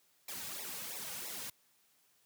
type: noise with flanger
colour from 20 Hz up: white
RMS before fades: -43 dBFS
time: 0.28-1.5 s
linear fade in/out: 5 ms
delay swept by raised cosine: 0.64 to 3.04 ms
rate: 3 Hz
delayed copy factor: -1
effects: white hiss -71 dBFS RMS until 2.25 s + high-pass 80 Hz 12 dB/octave